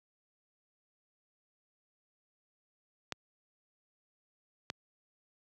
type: clicks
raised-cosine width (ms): 0.2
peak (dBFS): -17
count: 2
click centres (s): 3.123 / 4.701
effects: high-pass 100 Hz 12 dB/octave